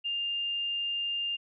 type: tone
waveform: sine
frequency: 2804 Hz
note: F7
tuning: 6 cents sharp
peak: -29 dBFS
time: 0.04-1.37 s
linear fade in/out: 20 ms
effects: none